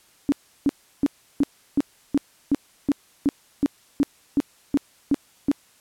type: tone bursts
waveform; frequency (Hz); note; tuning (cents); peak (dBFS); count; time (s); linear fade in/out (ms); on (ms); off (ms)
sine; 282.8; C#4; +35; -15; 15; 0.29-5.515; 0; 31; 340
effects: white hiss -57 dBFS RMS until 5.8 s + low-pass 12000 Hz 12 dB/octave